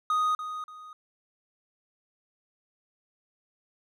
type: tone with echo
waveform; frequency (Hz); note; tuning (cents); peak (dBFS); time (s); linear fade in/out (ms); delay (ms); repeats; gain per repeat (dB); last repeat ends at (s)
triangle; 1244.5; D#6; 0; -21; 0.1-0.35; 2; 290; 2; -10; 0.93
effects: none